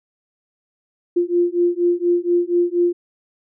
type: beating tone pair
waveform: sine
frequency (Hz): 347.3 / 351.5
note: F4 / F4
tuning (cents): -10 / +11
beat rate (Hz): 4.2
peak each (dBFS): -18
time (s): 1.16-2.93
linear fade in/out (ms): 10
effects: none